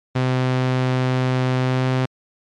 sawtooth tone with pitch glide, 128.3 to 129.34 Hz, C3 to C3, -34 to -20 cents, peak -13 dBFS, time 0.15-2.06 s, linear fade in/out 10 ms, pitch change +14 cents, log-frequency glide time 1.58-1.86 s, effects low-pass 4000 Hz 12 dB/octave + MP3 96 kbps

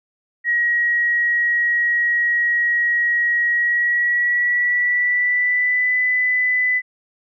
sine tone with pitch glide, 1900 to 2000 Hz, A#6 to B6, +33 to +21 cents, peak -15 dBFS, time 0.44-6.82 s, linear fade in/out 50 ms, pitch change +88 cents, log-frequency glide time 3.51-5.96 s, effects none

